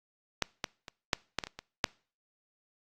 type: clicks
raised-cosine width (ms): 0.2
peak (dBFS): -9 / -13 / -25 / -7 / -11 / -18 / -24 / -23 / -6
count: 9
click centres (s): 0.423 / 0.642 / 0.882 / 1.132 / 1.387 / 1.438 / 1.47 / 1.59 / 1.842
effects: noise-tail reverb RT60 0.4 s tail -24 dB re dry + Opus 48 kbps